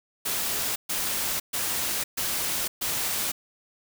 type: noise bursts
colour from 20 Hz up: white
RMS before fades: -28 dBFS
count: 5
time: 0.25-3.32 s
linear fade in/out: 10 ms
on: 510 ms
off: 130 ms
effects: none